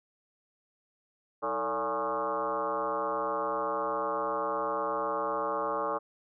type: tone with frequency modulation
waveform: sine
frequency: 830.6 Hz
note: G#5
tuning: in tune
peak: -28 dBFS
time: 1.42-5.99 s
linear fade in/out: 20 ms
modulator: 128 Hz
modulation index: 3.4
effects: none